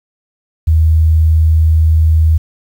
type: tone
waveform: sine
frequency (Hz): 79.7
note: D#2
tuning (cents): +42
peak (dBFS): -6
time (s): 0.67-2.38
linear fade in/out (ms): 10
effects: 7-bit